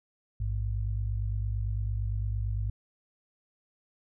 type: tone pair together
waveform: sine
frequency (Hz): 55 / 103.83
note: A1 / G#2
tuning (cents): 0 / 0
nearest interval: major seventh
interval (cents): 1100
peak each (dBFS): -30 / -31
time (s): 0.4-2.7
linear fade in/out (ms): 5
effects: none